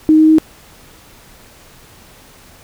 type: tone with pitch steps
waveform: sine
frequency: 311.6 / 313.4 / 315.2 Hz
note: D#4 / D#4 / D#4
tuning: +3 / +13 / +23 cents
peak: -5 dBFS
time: 0.09-0.384 s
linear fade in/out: 0 ms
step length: 98 ms
effects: pink hiss -43 dBFS RMS until 2.63 s